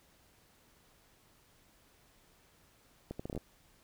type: accelerating click train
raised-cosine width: 2 ms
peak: -26 dBFS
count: 8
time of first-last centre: 3.11-3.376 s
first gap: 85 ms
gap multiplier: 0.71
effects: pink hiss -66 dBFS RMS until 3.83 s